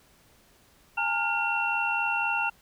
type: tone cluster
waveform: sine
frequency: 819 / 903 / 1411 / 2726 Hz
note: G#5 / A5 / F6 / F7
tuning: -24 / +45 / +17 / -43 cents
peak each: -32 / -31 / -30 / -28 dBFS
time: 0.97-2.5 s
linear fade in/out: 10 ms
effects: pink hiss -60 dBFS RMS until 2.61 s